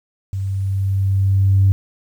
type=tone with level ramp; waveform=sine; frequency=97.1 Hz; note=G2; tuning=16 cents flat; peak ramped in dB=-20 to -8 dBFS; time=0.33-1.72 s; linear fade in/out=0 ms; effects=tanh soft clip ceiling -5 dBFS + 8-bit